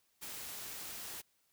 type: noise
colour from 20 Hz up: white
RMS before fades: -45 dBFS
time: 0.21-1.22 s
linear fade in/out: 20 ms
effects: white hiss -75 dBFS RMS until 1.52 s